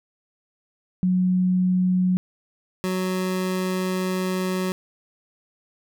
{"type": "tone pair in turn", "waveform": ["sine", "25% pulse"], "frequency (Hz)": [183.1, 185.33], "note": ["F#3", "F#3"], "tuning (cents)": [-18, 3], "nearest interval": "unison", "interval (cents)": 21, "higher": "second", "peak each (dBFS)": [-17, -19], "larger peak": "first", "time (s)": [[1.03, 2.17], [2.84, 4.72]], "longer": "second", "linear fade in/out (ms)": 0, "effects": []}